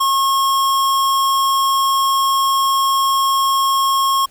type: tone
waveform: square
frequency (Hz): 1085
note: C#6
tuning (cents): -37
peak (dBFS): -14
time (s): 0-4.26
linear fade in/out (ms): 10
effects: pink hiss -50 dBFS RMS until 4.3 s